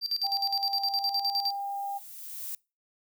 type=tone with tremolo; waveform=triangle; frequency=4699 Hz; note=D8; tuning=in tune; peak=-24 dBFS; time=0.01-1.53 s; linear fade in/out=50 ms; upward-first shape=square; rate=9.7 Hz; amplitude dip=80%
type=tone with pitch glide; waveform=sine; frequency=793 to 799.4 Hz; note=G5 to G5; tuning=+20 to +34 cents; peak=-31 dBFS; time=0.23-1.99 s; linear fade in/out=20 ms; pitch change=+14 cents; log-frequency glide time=0.95-1.35 s
type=noise with exponential growth; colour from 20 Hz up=violet; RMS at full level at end=-35 dBFS; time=0.8-2.55 s; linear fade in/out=1 ms; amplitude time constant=380 ms
effects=noise-tail reverb RT60 0.3 s tail -26 dB re dry